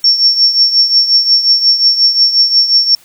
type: tone with tremolo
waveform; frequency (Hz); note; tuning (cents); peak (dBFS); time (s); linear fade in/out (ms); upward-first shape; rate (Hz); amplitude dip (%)
sine; 5460; F8; -40; -3; 0.04-2.95; 2; triangle; 5.6; 75
effects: white hiss -45 dBFS RMS until 3.04 s